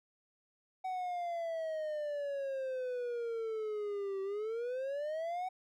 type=exponential two-way sweep; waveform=triangle; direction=down then up; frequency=754 to 384.8 to 754 Hz; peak=-33 dBFS; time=0.84-5.49 s; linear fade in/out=10 ms; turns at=4.22 s; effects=none